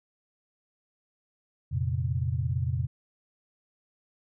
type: chord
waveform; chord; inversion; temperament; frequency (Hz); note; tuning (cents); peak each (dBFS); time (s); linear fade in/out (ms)
sine; F suspended fourth; none; equal with one note detuned; 87.31 / 116.54 / 133.95; F2 / Bb2 / C3; 0 / 0 / +41; -30; 1.71-2.87; 20
effects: none